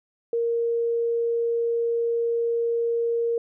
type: tone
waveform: sine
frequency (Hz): 466.2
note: A#4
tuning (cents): 0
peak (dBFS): -21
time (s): 0.33-3.38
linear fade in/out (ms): 2
effects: none